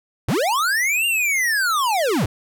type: linear two-way sweep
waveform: square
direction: up then down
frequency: 72.9 to 2827 to 75.1 Hz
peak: -18 dBFS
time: 0.28-2.26 s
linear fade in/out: 5 ms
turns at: 1.06 s
effects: none